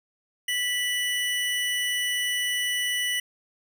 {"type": "tone pair together", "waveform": "square", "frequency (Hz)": [1965.3, 2960], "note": ["B6", "F#7"], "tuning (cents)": [-9, 0], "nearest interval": "perfect fifth", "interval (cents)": 709, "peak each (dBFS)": -28, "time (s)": [0.48, 3.2], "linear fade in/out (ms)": 5, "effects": []}